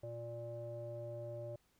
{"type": "tone with low-pass filter", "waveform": "square", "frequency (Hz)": 117.6, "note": "A#2", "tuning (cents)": 16, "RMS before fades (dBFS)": -45, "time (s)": [0.03, 1.56], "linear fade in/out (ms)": 5, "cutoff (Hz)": 560, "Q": 9.2, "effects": ["pink hiss -75 dBFS RMS until 1.79 s"]}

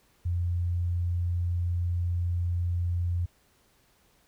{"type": "tone", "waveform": "sine", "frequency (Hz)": 87.31, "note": "F2", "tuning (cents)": 0, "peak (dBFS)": -25, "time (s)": [0.25, 3.26], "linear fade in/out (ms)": 10, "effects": ["pink hiss -65 dBFS RMS until 4.27 s"]}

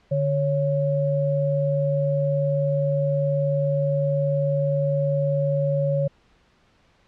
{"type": "tone pair together", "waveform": "sine", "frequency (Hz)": [146.84, 554.4], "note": ["D3", "C#5"], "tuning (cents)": [0, 0], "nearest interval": "octave + major seventh", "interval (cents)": 2300, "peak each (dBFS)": [-22, -22], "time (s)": [0.11, 6.08], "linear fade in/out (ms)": 10, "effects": ["pink hiss -60 dBFS RMS until 7.07 s", "low-pass 4000 Hz 12 dB/octave"]}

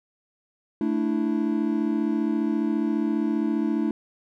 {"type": "tone cluster", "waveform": "triangle", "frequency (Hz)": [220.5, 294.5, 329.3], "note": ["A3", "D4", "E4"], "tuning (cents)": [4, 5, -2], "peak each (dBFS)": [-24, -24, -25], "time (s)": [0.81, 3.91], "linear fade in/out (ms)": 2, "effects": []}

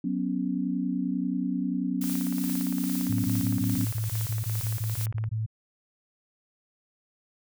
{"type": "chord", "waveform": "sine", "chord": "F# suspended fourth", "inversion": "none", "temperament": "equal", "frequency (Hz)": [185, 246.9, 277.2], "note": ["F#3", "B3", "C#4"], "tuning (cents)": [0, 0, 0], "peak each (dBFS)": -30, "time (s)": [0.04, 3.85], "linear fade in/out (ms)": 5}
{"type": "noise with tremolo", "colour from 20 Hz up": "blue", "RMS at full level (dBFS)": -35, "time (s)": [2.01, 5.06], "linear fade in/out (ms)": 5, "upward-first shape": "triangle", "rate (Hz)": 2.4, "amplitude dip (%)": 50}
{"type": "click train", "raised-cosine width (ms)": 0.5, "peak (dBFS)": -27, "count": 57, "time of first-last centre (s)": [2.04, 5.24], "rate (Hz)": 17.5}
{"type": "tone bursts", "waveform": "sine", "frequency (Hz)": 110, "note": "A2", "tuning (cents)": 0, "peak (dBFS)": -26, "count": 14, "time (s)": [3.09, 5.463], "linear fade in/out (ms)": 10, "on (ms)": 150, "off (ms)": 21}
{"effects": []}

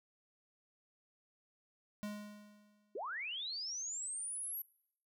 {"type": "tone with exponential decay", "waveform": "square", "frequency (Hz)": 208.2, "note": "G#3", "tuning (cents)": 5, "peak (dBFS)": -39, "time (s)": [2.03, 3], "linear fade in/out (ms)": 0, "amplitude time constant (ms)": 210}
{"type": "linear sweep", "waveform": "sine", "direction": "up", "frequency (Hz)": [333.3, 11840], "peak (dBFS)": -39, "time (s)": [2.95, 4.62], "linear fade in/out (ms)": 5}
{"effects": ["noise-tail reverb RT60 0.7 s tail -23 dB re dry"]}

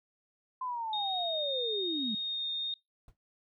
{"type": "linear sweep", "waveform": "sine", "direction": "down", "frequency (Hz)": [1033, 200.9], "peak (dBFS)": -33, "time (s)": [0.61, 2.15], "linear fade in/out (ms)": 5}
{"type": "tone with vibrato", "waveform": "sine", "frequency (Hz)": 3700, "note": "A#7", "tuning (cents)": -14, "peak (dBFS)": -32, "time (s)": [0.93, 2.74], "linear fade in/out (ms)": 2, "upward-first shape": "triangle", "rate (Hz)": 1.1, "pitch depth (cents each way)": 16}
{"type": "noise with exponential decay", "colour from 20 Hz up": "brown", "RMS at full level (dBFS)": -50, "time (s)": [3.08, 3.17], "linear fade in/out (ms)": 1, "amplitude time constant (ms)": 18}
{"effects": ["noise-tail reverb RT60 0.2 s tail -26 dB re dry"]}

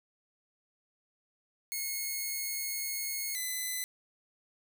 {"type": "tone pair in turn", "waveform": "5% pulse", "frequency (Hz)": [2176, 2013], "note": ["C#7", "B6"], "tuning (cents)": [-33, 33], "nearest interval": "minor second", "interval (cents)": 134, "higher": "first", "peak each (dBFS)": -23, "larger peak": "neither", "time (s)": [[1.72, 3.35], [3.35, 3.84]], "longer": "first", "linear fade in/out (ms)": 0, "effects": []}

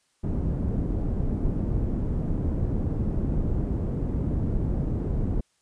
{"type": "low-pass noise", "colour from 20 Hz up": "pink", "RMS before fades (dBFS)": -26, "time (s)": [0.23, 5.41], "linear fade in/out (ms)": 10, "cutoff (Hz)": 280, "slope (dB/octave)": 12, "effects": ["white hiss -69 dBFS RMS until 5.61 s", "resampled to 22050 Hz"]}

